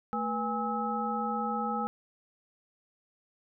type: tone cluster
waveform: sine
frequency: 221.2 / 486.8 / 820 / 1293 Hz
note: A3 / B4 / G#5 / E6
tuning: +9 / -25 / -22 / -34 cents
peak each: -34 / -38 / -33 / -34 dBFS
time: 0.13-1.87 s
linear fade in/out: 0 ms
effects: none